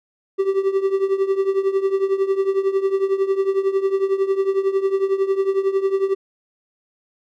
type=tone with tremolo; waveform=triangle; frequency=388.6 Hz; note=G4; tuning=15 cents flat; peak=-11 dBFS; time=0.38-6.15 s; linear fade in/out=20 ms; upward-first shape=triangle; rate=11 Hz; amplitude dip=85%; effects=none